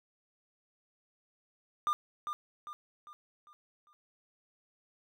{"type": "tone with echo", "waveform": "triangle", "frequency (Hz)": 1204, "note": "D6", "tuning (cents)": 43, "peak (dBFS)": -25, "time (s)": [1.87, 1.93], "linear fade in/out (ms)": 0, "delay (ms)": 400, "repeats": 5, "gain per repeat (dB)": -7, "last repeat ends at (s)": 3.93, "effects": []}